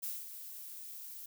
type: noise with ADSR envelope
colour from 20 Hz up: violet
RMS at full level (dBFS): -38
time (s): 0.02-1.26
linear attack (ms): 20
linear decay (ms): 200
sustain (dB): -9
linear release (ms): 6
effects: none